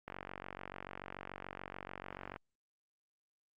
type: click train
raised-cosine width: 0.5 ms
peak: -28 dBFS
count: 108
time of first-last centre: 0.08-2.361 s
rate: 46.9 Hz
effects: Opus 48 kbps